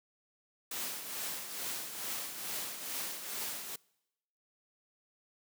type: noise with tremolo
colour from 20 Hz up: white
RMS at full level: -37 dBFS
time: 0.71-3.76 s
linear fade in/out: 5 ms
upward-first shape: triangle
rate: 2.3 Hz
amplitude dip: 60%
effects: noise-tail reverb RT60 0.9 s tail -25 dB re dry + high-pass 150 Hz 12 dB/octave